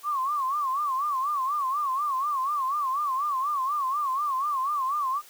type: tone with vibrato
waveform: sine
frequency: 1116 Hz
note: C#6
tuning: 11 cents sharp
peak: -24 dBFS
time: 0.03-5.22 s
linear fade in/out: 50 ms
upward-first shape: sine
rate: 4.1 Hz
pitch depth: 140 cents each way
effects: white hiss -51 dBFS RMS until 5.29 s + high-pass 400 Hz 12 dB/octave